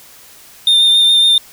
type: tone with vibrato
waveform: triangle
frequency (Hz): 3620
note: A7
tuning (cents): +48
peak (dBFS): -6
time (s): 0.67-1.38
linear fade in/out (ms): 2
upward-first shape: sine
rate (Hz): 7.2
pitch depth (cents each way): 17
effects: white hiss -41 dBFS RMS until 1.52 s